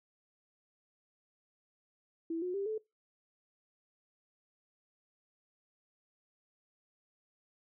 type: tone with pitch steps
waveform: sine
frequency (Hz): 329.6 / 361.5 / 396.5 / 434.9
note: E4 / F#4 / G4 / A4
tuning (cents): 0 / -40 / +20 / -20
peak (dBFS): -33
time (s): 2.3-2.78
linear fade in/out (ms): 5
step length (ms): 120
effects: noise-tail reverb RT60 0.2 s tail -22 dB re dry